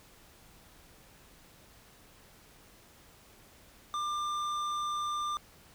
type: tone with hard clipping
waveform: triangle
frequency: 1193 Hz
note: D6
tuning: 27 cents sharp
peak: -33 dBFS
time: 3.94-5.37 s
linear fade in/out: 0 ms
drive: 14 dB
effects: pink hiss -58 dBFS RMS until 5.74 s